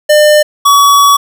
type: tone pair in turn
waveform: square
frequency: 600 / 1132.6 Hz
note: D5 / C#6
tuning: +37 / +37 cents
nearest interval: major seventh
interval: 1100 cents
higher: second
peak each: -4 dBFS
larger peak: neither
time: 0.09-0.43 / 0.65-1.17 s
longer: second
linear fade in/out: 10 ms
effects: none